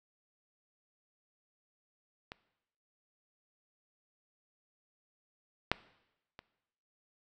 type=clicks; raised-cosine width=0.3 ms; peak=-26 / -10 / -30 dBFS; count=3; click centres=2.319 / 5.716 / 6.391 s; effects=noise-tail reverb RT60 0.9 s tail -19 dB re dry